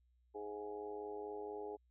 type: harmonic tone with a mistuned harmonic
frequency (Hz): 104.3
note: G#2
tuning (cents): +8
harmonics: 3 / 4 / 5 / 6 / 7 / 8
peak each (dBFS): -54 / -44 / -55 / -57 / -56 / -51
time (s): 0.34-1.77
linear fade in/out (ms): 20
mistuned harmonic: 6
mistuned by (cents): +58
effects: added 61 Hz sine -70 dBFS peak until 1.9 s